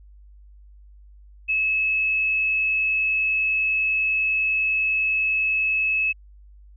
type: tone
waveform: sine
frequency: 2590 Hz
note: E7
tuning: 31 cents flat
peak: -19 dBFS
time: 1.48-6.13 s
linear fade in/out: 20 ms
effects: added 50 Hz sine -45 dBFS peak until 6.76 s